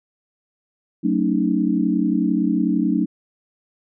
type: chord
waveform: sine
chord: D# half-diminished seventh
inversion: first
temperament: just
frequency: 186.68 / 224 / 280 / 311.1 Hz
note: F#3 / A3 / C#4 / D#4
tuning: +16 / +31 / +18 / 0 cents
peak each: -22 dBFS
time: 1.03-3.06 s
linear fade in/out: 20 ms
effects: none